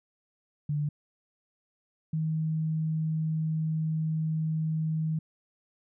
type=tone pair in turn; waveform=sine; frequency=147.9 / 158.11 Hz; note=D3 / D#3; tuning=+13 / +28 cents; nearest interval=minor second; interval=115 cents; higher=second; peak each=-26 dBFS; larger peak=neither; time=0.69-0.89 / 2.13-5.19 s; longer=second; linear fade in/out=5 ms; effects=none